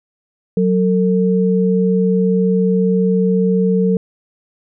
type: tone pair together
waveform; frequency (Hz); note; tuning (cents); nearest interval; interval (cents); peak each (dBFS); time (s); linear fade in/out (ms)
sine; 185.46 / 450.9; F#3 / A4; +4 / +42; octave + minor third; 1538; -13 / -16; 0.57-3.97; 2
effects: none